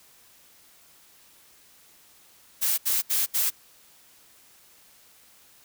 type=noise bursts; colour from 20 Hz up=blue; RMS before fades=-24 dBFS; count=4; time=2.61-3.506 s; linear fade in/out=20 ms; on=170 ms; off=72 ms; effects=white hiss -56 dBFS RMS until 5.64 s